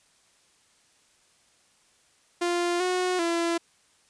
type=tone with pitch steps; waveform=sawtooth; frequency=348.6 / 364.7 / 337.9 Hz; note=F4 / F#4 / E4; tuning=-3 / -25 / +43 cents; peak=-20 dBFS; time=2.41-3.58 s; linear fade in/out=10 ms; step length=390 ms; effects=white hiss -63 dBFS RMS until 4.09 s + resampled to 22050 Hz